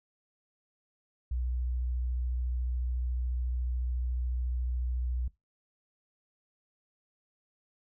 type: tone with vibrato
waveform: sine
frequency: 61.74 Hz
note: B1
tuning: in tune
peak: -28 dBFS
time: 1.31-5.28 s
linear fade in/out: 5 ms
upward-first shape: square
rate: 14 Hz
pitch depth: 16 cents each way
effects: noise-tail reverb RT60 0.2 s tail -21 dB re dry + tanh soft clip ceiling -24 dBFS